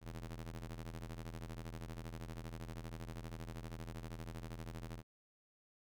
sawtooth ring-modulated tone, 82.41 Hz, E2, in tune, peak -38 dBFS, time 0.01-5.03 s, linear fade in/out 50 ms, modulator 34.9 Hz, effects none

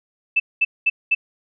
sine tone bursts, 2637 Hz, E7, in tune, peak -13 dBFS, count 4, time 0.36-1.15 s, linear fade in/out 10 ms, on 40 ms, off 210 ms, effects none

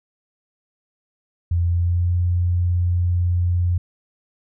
sine tone with pitch glide, 86 to 88.21 Hz, F2 to F2, -26 to +18 cents, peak -16 dBFS, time 1.51-3.78 s, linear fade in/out 5 ms, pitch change +44 cents, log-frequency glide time 1.66-2.15 s, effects none

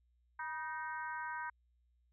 harmonic tone with a mistuned harmonic, 310 Hz, D#4, 6 cents flat, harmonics 3 / 4 / 5 / 6 / 7, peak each -42 / -49 / -43 / -50 / -57 dBFS, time 0.39-1.5 s, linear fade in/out 5 ms, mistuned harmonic 3, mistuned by +55 cents, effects added 60 Hz sine -70 dBFS peak until 2.12 s

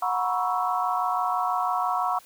sine tone cluster, 729 / 945 / 991 / 1110 / 1318 Hz, F#5 / A#5 / B5 / C#6 / E6, -26 / +23 / +6 / +2 / -1 cents, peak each -27 / -31 / -31 / -28 / -31 dBFS, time 0.02-2.19 s, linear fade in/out 5 ms, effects white hiss -53 dBFS RMS until 2.25 s

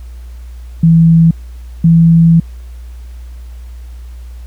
sine tone pair in turn, 164.81 / 165.86 Hz, E3 / E3, 0 / +11 cents, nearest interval unison, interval 11 cents, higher second, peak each -3 dBFS, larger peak neither, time 0.83-1.31 / 1.84-2.4 s, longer second, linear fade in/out 5 ms, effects added 60 Hz sine -26 dBFS peak until 4.46 s + pink hiss -48 dBFS RMS until 4.46 s

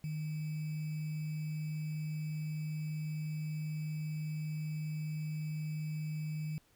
sine tone with sample-and-hold, 154.2 Hz, D#3, 15 cents flat, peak -35 dBFS, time 0.04-6.58 s, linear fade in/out 0 ms, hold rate 2450 Hz, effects pink hiss -69 dBFS RMS until 6.75 s

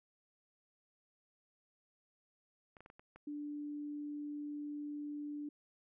clicks, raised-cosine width 0.5 ms, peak -40 dBFS, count 6, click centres 2.768 / 2.806 / 2.861 / 2.901 / 2.995 / 3.16 s
sine tone, 293.7 Hz, D4, in tune, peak -40 dBFS, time 3.27-5.49 s, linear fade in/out 5 ms
effects none

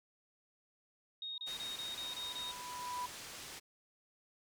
sine tone bursts, 3729 Hz, A#7, in tune, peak -40 dBFS, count 7, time 1.22-2.514 s, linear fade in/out 2 ms, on 160 ms, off 29 ms
sine tone with exponential growth, 987.8 Hz, B5, in tune, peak -36 dBFS, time 1.31-3.06 s, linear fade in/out 5 ms, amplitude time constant 380 ms
white low-pass noise, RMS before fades -49 dBFS, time 1.46-3.6 s, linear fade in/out 20 ms, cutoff 7200 Hz, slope 12 dB/octave
effects none

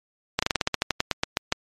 slowing click train, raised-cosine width 0.2 ms, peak -4 dBFS, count 15, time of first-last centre 0.39-1.524 s, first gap 35 ms, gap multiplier 1.12, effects MP3 64 kbps

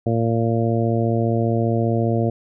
harmonic tone, 114.9 Hz, A#2, 25 cents flat, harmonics 1 / 2 / 3 / 4 / 5 / 6, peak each -20 / -23 / -25 / -26 / -27 / -28 dBFS, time 0.06-2.3 s, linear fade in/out 5 ms, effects none

